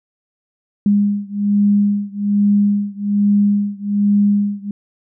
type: beating tone pair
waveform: sine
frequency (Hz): 203.4 / 204.6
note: G#3 / G#3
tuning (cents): -36 / -26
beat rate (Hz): 1.2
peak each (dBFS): -15 / -16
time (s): 0.86-4.71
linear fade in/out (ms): 2
effects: none